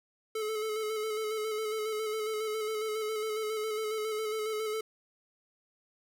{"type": "tone with vibrato", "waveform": "square", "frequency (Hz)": 432.9, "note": "A4", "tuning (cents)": -28, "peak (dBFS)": -32, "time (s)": [0.35, 4.81], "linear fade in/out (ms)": 5, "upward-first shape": "square", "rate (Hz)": 7.3, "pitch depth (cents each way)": 27, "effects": []}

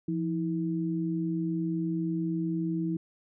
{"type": "tone pair together", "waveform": "sine", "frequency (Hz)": [171, 322.6], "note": ["F3", "E4"], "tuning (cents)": [-36, -37], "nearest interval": "major seventh", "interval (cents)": 1099, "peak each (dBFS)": [-30, -30], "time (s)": [0.08, 2.97], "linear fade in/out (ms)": 5, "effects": []}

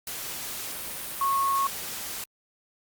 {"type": "tone in noise", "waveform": "sine", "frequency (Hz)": 1097, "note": "C#6", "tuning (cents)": -18, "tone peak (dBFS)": -22, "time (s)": [1.21, 1.67], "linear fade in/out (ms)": 2, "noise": "white", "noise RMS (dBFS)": -35, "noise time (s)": [0.07, 2.24], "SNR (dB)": 10, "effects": ["Opus 48 kbps"]}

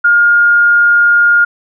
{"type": "tone", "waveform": "sine", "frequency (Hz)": 1418, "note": "F6", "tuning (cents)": 26, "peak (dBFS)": -5, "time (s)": [0.04, 1.45], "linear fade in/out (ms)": 10, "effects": []}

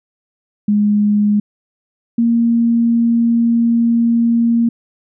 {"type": "tone pair in turn", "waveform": "sine", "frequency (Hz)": [207.7, 232.9], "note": ["G#3", "A#3"], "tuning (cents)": [0, -1], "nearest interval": "major second", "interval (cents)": 199, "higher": "second", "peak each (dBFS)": -10, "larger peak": "neither", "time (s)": [[0.68, 1.4], [2.18, 4.69]], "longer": "second", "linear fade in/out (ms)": 5, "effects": []}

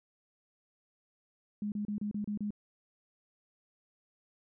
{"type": "tone bursts", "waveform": "sine", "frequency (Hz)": 207.7, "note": "G#3", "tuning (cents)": 0, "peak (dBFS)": -32, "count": 7, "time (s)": [1.62, 2.506], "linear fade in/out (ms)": 2, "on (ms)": 100, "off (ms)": 31, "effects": []}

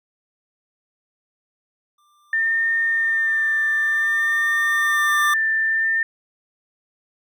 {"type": "tone with exponential growth", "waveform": "square", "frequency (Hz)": 1186, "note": "D6", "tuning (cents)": 17, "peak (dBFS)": -19, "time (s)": [1.98, 5.34], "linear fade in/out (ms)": 5, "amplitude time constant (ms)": 730}
{"type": "tone with vibrato", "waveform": "sine", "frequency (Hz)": 1800, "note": "A6", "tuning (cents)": 39, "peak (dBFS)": -17, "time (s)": [2.33, 6.03], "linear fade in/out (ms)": 2, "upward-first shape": "sine", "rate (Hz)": 0.56, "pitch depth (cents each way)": 21}
{"effects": []}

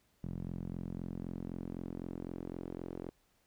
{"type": "tone with band-pass filter sweep", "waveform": "sawtooth", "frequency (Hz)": 43.9, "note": "F1", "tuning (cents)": 10, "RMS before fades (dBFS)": -42, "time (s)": [0.23, 3.1], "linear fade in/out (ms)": 10, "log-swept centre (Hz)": [170, 360], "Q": 1.7, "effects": ["pink hiss -73 dBFS RMS until 3.46 s"]}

